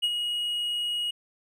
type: tone with ADSR envelope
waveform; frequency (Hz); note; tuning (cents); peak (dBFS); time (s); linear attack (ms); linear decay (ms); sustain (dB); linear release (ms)
triangle; 2893; F#7; -40; -19; 0.02-1.11; 21; 46; -6; 8
effects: none